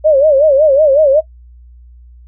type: tone with vibrato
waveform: sine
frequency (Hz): 580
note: D5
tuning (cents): -22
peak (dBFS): -5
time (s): 0.04-1.21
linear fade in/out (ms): 20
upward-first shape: sine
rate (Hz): 5.4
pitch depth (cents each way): 150
effects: noise-tail reverb RT60 0.1 s tail -17 dB re dry + added 60 Hz sine -36 dBFS peak until 2.27 s